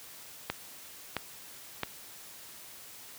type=click train; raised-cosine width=0.3 ms; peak=-14 dBFS; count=3; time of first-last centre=0.5-1.833 s; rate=1.5 Hz; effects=white hiss -49 dBFS RMS until 3.18 s + high-pass 60 Hz 12 dB/octave